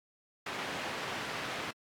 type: band-pass noise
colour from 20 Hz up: white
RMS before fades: -39 dBFS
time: 0.46-1.71 s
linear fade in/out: 5 ms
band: 130 to 2400 Hz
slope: 12 dB/octave
effects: AAC 64 kbps